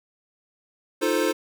square chord, F dominant seventh, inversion third, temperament equal, 311.1 / 349.2 / 440 / 523.3 Hz, Eb4 / F4 / A4 / C5, 0 / 0 / 0 / 0 cents, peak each -27 dBFS, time 1.01-1.33 s, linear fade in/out 20 ms, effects none

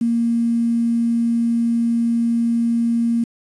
sine tone with quantisation, 233.1 Hz, A#3, in tune, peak -15 dBFS, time 0.01-3.24 s, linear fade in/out 5 ms, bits 7, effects resampled to 24000 Hz

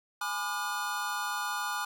square chord, G# diminished seventh, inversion none, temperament just, 830.6 / 996.7 / 1196.1 / 1435.3 Hz, G#5 / B5 / D6 / F6, 0 / +16 / +31 / +47 cents, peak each -39 / -40 / -37 / -36 dBFS, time 0.21-1.85 s, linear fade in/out 5 ms, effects none

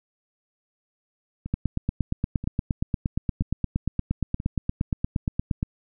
two click trains, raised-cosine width 5 ms, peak -20 / -11 dBFS, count 4 / 36, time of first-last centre 1.46-4.401 / 1.54-5.629 s, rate 1.02 / 8.56 Hz, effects none

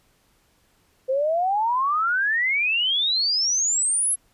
sine exponential sweep, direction up, 510 to 11175 Hz, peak -19 dBFS, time 1.08-4.16 s, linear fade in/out 20 ms, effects pink hiss -63 dBFS RMS until 4.33 s + resampled to 32000 Hz

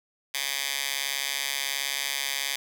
10% pulse tone with high-pass filter, 138.59 Hz, C#3, in tune, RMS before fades -30 dBFS, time 0.34-2.56 s, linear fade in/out 5 ms, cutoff 2600 Hz, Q 1, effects none

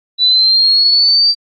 sine linear sweep, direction up, 3951 to 4682 Hz, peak -7 dBFS, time 0.18-1.35 s, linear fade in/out 50 ms, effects AAC 48 kbps

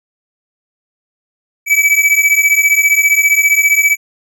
square beating tone pair, 2285 / 2300 Hz, D7 / D7, -48 / -37 cents, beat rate 15 Hz, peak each -12 dBFS, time 1.66-3.97 s, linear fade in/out 50 ms, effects none

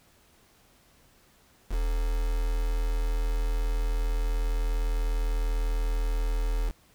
sine tone with quantisation, 40.12 Hz, E1, 46 cents flat, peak -24 dBFS, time 1.69-6.73 s, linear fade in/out 50 ms, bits 6, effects pink hiss -61 dBFS RMS until 6.94 s

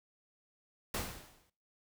pink noise with exponential decay, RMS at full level -34 dBFS, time 0.94-1.5 s, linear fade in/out 5 ms, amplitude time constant 120 ms, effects noise-tail reverb RT60 0.4 s tail -19 dB re dry

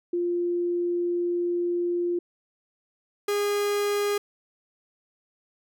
sine / 45% pulse tone pair in turn, 349.2 / 409.6 Hz, F4 / G#4, 0 / -24 cents, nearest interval minor third, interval 276 cents, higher second, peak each -23 dBFS, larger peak neither, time 0.13-2.19 / 3.28-4.18 s, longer first, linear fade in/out 5 ms, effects none

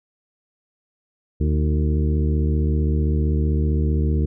harmonic tone with a mistuned harmonic, 75.5 Hz, D2, 48 cents sharp, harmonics 1 / 2 / 3 / 4 / 5 / 6, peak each -18 / -24 / -28 / -30 / -32 / -34 dBFS, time 1.4-4.26 s, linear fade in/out 10 ms, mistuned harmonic 4, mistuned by +58 cents, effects none

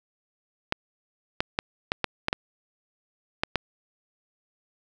clicks, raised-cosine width 0.3 ms, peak -7 dBFS, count 9, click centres 0.724 / 1.405 / 1.589 / 1.919 / 2.043 / 2.284 / 2.329 / 3.435 / 3.557 s, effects none

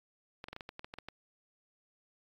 clicks, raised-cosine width 0.3 ms, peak -27 dBFS, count 11, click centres 0.441 / 0.485 / 0.53 / 0.564 / 0.608 / 0.691 / 0.794 / 0.845 / 0.939 / 0.986 / 1.086 s, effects AAC 48 kbps

